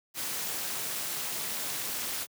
white noise with amplitude modulation, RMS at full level -31 dBFS, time 0.14-2.27 s, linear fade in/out 50 ms, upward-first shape sine, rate 255 Hz, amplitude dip 70%, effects high-pass 100 Hz 12 dB/octave

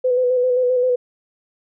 sine tone with vibrato, 501 Hz, B4, 25 cents sharp, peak -14 dBFS, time 0.04-0.96 s, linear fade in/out 10 ms, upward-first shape square, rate 7.6 Hz, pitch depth 27 cents each way, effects none

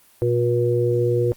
harmonic tone, 120 Hz, B2, 49 cents flat, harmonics 1 / 3 / 4, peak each -21 / -21 / -21 dBFS, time 0.22-1.32 s, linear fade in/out 0 ms, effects white hiss -54 dBFS RMS until 1.36 s + Opus 24 kbps

